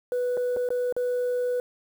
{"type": "tone with dropouts", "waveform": "sine", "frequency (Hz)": 493.9, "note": "B4", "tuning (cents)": 0, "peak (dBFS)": -21, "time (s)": [0.12, 1.6], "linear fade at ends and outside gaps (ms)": 1, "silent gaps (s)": [[0.37, 0.374], [0.564, 0.569], [0.689, 0.704], [0.925, 0.965]], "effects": ["tanh soft clip ceiling -22 dBFS", "8-bit"]}